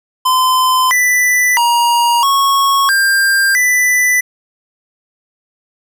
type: tone with pitch steps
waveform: square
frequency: 1026 / 1985 / 947 / 1102 / 1592 / 1989 Hz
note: C6 / B6 / A#5 / C#6 / G6 / B6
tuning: -34 / +8 / +27 / -11 / +26 / +12 cents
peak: -10 dBFS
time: 0.25-4.21 s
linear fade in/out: 10 ms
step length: 660 ms
effects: none